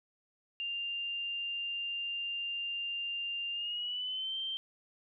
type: tone with pitch glide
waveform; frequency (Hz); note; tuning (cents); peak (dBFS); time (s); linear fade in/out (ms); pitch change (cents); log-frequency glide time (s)
sine; 2794 to 3136; F7 to G7; 0 to 0; -34; 0.6-4.57; 0; +200; 3.52-4.37
effects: none